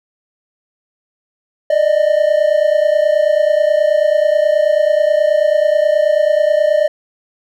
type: tone pair together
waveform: triangle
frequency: 592.7 / 622 Hz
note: D5 / D#5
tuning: +16 / -1 cents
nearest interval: minor second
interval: 83 cents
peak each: -11 dBFS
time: 1.7-6.88 s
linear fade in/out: 5 ms
effects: none